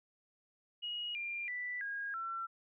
sine tone with pitch steps, 2892 / 2390 / 1975.3 / 1632.5 / 1349.2 Hz, F#7 / D7 / B6 / G#6 / E6, -40 / +30 / 0 / -30 / +40 cents, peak -37 dBFS, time 0.82-2.47 s, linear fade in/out 20 ms, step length 330 ms, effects none

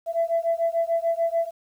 sine beating tone pair, 665 / 671.8 Hz, E5 / E5, +15 / +33 cents, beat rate 6.8 Hz, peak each -23 dBFS, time 0.06-1.51 s, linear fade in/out 50 ms, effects tanh soft clip ceiling -15 dBFS + 9-bit

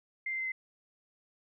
sine tone with pitch steps, 2095 / 2082 / 2069 / 2055 Hz, C7 / C7 / C7 / C7, +2 / -9 / -20 / -32 cents, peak -32 dBFS, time 0.26-0.52 s, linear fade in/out 5 ms, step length 65 ms, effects none

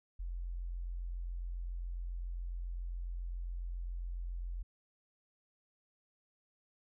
sine tone, 43.65 Hz, F1, in tune, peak -37 dBFS, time 0.19-4.63 s, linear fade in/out 10 ms, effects none

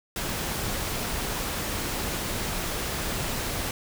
pink noise, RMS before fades -30 dBFS, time 0.16-3.71 s, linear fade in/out 2 ms, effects none

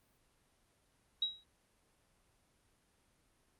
sine tone with exponential decay, 3843 Hz, B7, 48 cents flat, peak -28 dBFS, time 1.22-1.44 s, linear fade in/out 5 ms, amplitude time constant 46 ms, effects pink hiss -73 dBFS RMS until 3.59 s + Opus 32 kbps

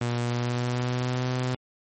sawtooth tone with pitch glide, 120 to 126.7 Hz, B2 to B2, -49 to +45 cents, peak -21 dBFS, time 0.01-1.55 s, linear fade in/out 5 ms, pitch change +94 cents, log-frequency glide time 0.21-1.3 s, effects MP3 32 kbps

